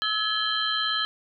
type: tone cluster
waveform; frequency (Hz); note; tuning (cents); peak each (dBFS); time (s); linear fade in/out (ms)
sine; 1298 / 1697 / 3081 / 3200 / 4066; E6 / G#6 / G7 / G7 / B7; -27 / +37 / -31 / +35 / +50; -30; 0.02-1.05; 0
effects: none